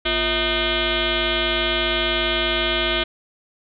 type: tone with frequency modulation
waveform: sine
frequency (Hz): 1824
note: A#6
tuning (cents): -38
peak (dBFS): -18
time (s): 0.05-3.04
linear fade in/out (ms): 10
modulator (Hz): 295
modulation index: 6
effects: none